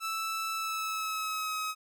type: tone with pitch glide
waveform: sawtooth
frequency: 1318.5 to 1272.1 Hz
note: E6 to D#6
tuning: 0 to +38 cents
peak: -28 dBFS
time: 0-1.75 s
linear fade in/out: 50 ms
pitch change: -62 cents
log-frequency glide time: 0.53-1.55 s
effects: none